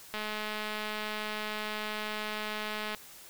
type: click train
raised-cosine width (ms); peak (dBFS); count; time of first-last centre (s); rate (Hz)
0.3; -20; 599; 0.14-2.948; 213
effects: white hiss -51 dBFS RMS until 3.29 s